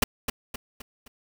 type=noise with echo; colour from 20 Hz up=pink; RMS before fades=-20 dBFS; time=0.02-0.04 s; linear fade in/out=5 ms; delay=260 ms; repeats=4; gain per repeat=-7 dB; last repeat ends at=1.08 s; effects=none